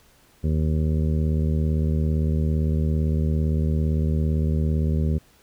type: harmonic tone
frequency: 77.7 Hz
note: D#2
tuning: 2 cents flat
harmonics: 1 / 2 / 3 / 4 / 5 / 6 / 7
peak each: -21 / -24 / -29 / -41 / -35 / -39 / -42 dBFS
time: 0.43-5.19 s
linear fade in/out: 20 ms
effects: pink hiss -57 dBFS RMS until 5.42 s